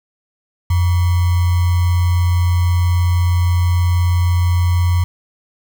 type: tone with sample-and-hold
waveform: sine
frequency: 88.1 Hz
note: F2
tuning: 16 cents sharp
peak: -11 dBFS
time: 0.7-5.04 s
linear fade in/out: 5 ms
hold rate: 1050 Hz
effects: none